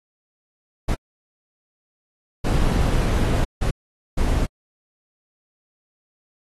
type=noise bursts at uneven times; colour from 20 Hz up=brown; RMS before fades=-19 dBFS; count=4; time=0.88-0.95 / 2.44-3.45 / 3.61-3.71 / 4.17-4.46 s; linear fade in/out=10 ms; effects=AAC 32 kbps